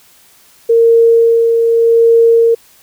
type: tone with tremolo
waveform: sine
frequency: 460.8 Hz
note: A#4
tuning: 20 cents flat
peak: -4 dBFS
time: 0.69-2.55 s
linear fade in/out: 10 ms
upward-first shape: sine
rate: 0.84 Hz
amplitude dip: 35%
effects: white hiss -46 dBFS RMS until 2.82 s